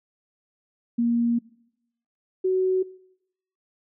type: tone pair in turn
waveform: sine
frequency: 235.4 / 373.7 Hz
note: A#3 / F#4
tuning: +17 / +17 cents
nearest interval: minor sixth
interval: 800 cents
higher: second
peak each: -19 dBFS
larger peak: neither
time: 0.98-1.39 / 2.44-2.83 s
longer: first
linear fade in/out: 10 ms
effects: noise-tail reverb RT60 0.8 s tail -22 dB re dry